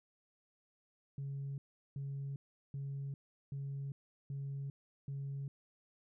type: tone bursts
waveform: sine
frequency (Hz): 138.59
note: C#3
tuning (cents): 0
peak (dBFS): -37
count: 6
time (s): 1.18-5.48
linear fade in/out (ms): 2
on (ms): 400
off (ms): 380
effects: tanh soft clip ceiling -36 dBFS